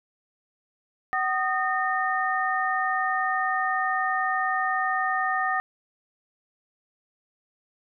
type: tone cluster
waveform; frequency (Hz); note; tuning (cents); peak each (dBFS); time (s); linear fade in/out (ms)
sine; 756 / 1235 / 1827; F#5 / D#6 / A#6; +37 / -13 / -35; -27; 1.13-5.6; 0
effects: none